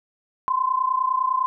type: tone pair together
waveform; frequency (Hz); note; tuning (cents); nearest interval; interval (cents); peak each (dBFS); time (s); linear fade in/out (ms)
sine; 1020 / 1049.9; C6 / C6; -44 / +6; minor second; 50; -22; 0.48-1.46; 0
effects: none